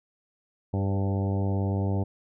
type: harmonic tone with a mistuned harmonic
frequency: 98 Hz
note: G2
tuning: in tune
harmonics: 1 / 2 / 3 / 4 / 5 / 6 / 7 / 8 / 9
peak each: -25 / -31 / -35 / -37 / -39 / -41 / -42 / -43 / -44 dBFS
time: 0.73-2.04 s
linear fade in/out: 10 ms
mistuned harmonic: 5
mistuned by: +24 cents
effects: none